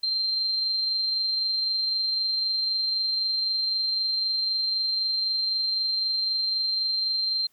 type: tone with amplitude modulation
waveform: sine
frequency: 4152 Hz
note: C8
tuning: 14 cents flat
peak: -22 dBFS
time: 0.03-7.47 s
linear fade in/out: 5 ms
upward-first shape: sine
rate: 23.9 Hz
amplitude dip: 25%
effects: white hiss -66 dBFS RMS until 7.52 s